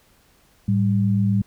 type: tone pair together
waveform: sine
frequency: 108.47 / 196.2 Hz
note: A2 / G3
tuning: -24 / +2 cents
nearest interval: minor seventh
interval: 1026 cents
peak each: -19 dBFS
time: 0.68-1.42 s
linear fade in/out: 5 ms
effects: pink hiss -58 dBFS RMS until 1.46 s